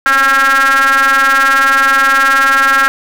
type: ring-modulated tone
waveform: square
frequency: 134.6 Hz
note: C3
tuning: 49 cents sharp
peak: -5 dBFS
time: 0.06-2.88 s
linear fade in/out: 0 ms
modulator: 1490 Hz
effects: none